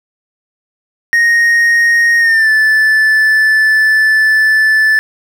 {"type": "tone with pitch glide", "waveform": "triangle", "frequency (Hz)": [1864.7, 1749.9], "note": ["A#6", "A6"], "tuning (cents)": [0, -10], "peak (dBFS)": -5, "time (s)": [1.13, 4.99], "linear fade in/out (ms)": 0, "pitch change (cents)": -110, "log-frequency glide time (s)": [2.19, 2.5], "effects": []}